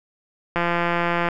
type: click train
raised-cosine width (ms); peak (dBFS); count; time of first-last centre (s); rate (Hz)
0.5; -7; 126; 0.56-1.287; 172
effects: none